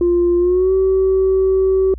sine tone with pitch glide, 349.2 to 380.8 Hz, F4 to F#4, 0 to +50 cents, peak -10 dBFS, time 0.01-1.94 s, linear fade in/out 2 ms, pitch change +150 cents, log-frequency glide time 0.38-0.73 s, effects tanh soft clip ceiling -8 dBFS + added 60 Hz sine -28 dBFS peak until 1.98 s

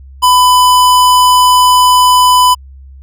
square tone, 1000 Hz, B5, 21 cents sharp, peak -5 dBFS, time 0.22-2.55 s, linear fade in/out 20 ms, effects added 67 Hz sine -31 dBFS peak until 3.02 s

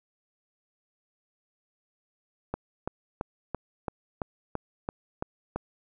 click train, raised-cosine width 1 ms, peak -16 dBFS, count 10, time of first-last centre 2.54-5.56 s, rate 2.98 Hz, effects none

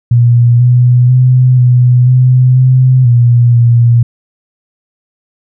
sine tone with pitch steps, 119.7 / 123.4 / 127.1 / 124 / 127.1 / 128.6 / 120.1 / 118.5 Hz, A#2 / B2 / C3 / B2 / C3 / C3 / B2 / A#2, +46 / -1 / -50 / +7 / -50 / -30 / -48 / +29 cents, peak -3 dBFS, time 0.11-4.03 s, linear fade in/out 5 ms, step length 490 ms, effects none

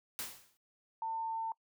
white noise with exponential decay, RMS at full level -37 dBFS, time 0.19-0.57 s, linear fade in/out 0 ms, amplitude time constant 81 ms
sine tone, 899 Hz, A5, 37 cents sharp, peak -34 dBFS, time 1.02-1.52 s, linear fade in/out 2 ms
effects noise-tail reverb RT60 0.1 s tail -23 dB re dry

